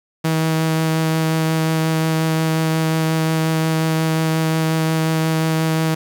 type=tone with vibrato; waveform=sawtooth; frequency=160 Hz; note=D#3; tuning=49 cents sharp; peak=-12 dBFS; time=0.24-5.95 s; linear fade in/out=10 ms; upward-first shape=sine; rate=5.6 Hz; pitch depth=9 cents each way; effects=7-bit